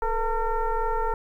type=tone with frequency modulation; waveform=sine; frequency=440.4 Hz; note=A4; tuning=2 cents sharp; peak=-22 dBFS; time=0.02-1.14 s; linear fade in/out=2 ms; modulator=462 Hz; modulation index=1.7; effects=10-bit